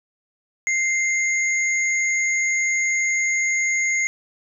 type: tone pair together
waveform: sine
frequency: 2093 / 6645 Hz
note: C7 / G#8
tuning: 0 / 0 cents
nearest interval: octave + minor sixth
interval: 2000 cents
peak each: -19 / -26 dBFS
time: 0.67-4.07 s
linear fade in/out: 0 ms
effects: none